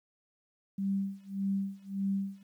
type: tone with tremolo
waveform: sine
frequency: 196 Hz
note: G3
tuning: in tune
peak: -27 dBFS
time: 0.78-2.43 s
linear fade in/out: 5 ms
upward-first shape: sine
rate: 1.7 Hz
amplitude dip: 95%
effects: 11-bit